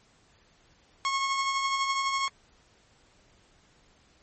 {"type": "tone with tremolo", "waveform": "sawtooth", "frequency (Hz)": 1091, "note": "C#6", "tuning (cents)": -28, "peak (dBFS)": -20, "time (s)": [1.05, 2.28], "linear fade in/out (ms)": 0, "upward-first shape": "triangle", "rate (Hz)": 12, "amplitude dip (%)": 45, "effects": ["pink hiss -62 dBFS RMS until 4.22 s", "MP3 32 kbps"]}